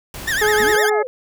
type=noise; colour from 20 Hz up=pink; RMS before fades=-32 dBFS; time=0.14-0.76 s; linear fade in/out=2 ms
type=tone with vibrato; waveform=40% pulse; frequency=1707 Hz; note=G#6; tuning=47 cents sharp; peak=-17 dBFS; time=0.27-0.9 s; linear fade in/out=10 ms; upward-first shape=triangle; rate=9.8 Hz; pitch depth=200 cents each way
type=harmonic tone; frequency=423.6 Hz; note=G#4; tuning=34 cents sharp; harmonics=1 / 2 / 3 / 4 / 5; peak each=-16 / -22 / -26 / -28 / -30 dBFS; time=0.41-1.03 s; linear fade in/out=10 ms
type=exponential two-way sweep; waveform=sine; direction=up then down; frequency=209.1 to 880 to 486.4 Hz; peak=-25 dBFS; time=0.6-1.07 s; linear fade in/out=0 ms; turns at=0.88 s
effects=none